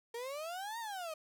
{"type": "exponential two-way sweep", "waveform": "35% pulse", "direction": "up then down", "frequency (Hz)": [456.2, 946, 611], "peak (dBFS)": -38, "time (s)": [0.14, 1.14], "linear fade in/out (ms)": 5, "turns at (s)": 0.79, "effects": []}